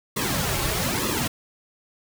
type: noise with flanger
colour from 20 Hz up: pink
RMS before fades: -25 dBFS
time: 0.16-1.28 s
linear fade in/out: 10 ms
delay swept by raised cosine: 1.3 to 4.2 ms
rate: 1.1 Hz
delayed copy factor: -1
effects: none